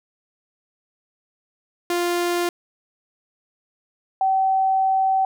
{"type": "tone pair in turn", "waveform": ["sawtooth", "sine"], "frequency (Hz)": [349.2, 766.5], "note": ["F4", "G5"], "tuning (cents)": [0, -39], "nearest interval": "octave + major second", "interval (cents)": 1361, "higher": "second", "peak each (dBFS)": -16, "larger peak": "neither", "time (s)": [[1.9, 2.49], [4.21, 5.25]], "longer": "second", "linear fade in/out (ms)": 2, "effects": []}